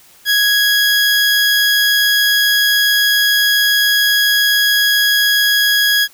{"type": "tone", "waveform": "20% pulse", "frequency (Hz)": 1661.2, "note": "G#6", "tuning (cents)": 0, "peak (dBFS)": -6, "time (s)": [0.25, 6.08], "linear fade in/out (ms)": 50, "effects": ["white hiss -46 dBFS RMS until 6.13 s"]}